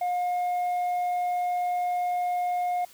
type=tone with tanh clipping; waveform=sine; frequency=715 Hz; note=F5; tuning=41 cents sharp; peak=-25 dBFS; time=0.01-2.85 s; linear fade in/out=5 ms; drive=3 dB; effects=white hiss -53 dBFS RMS until 2.93 s